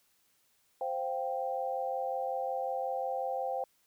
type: chord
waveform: sine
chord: C suspended fourth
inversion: none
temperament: equal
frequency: 523.3 / 698.5 / 784 Hz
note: C5 / F5 / G5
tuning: 0 / 0 / 0 cents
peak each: -35 / -38 / -35 dBFS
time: 0.81-3.64 s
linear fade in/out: 2 ms
effects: white hiss -71 dBFS RMS until 3.86 s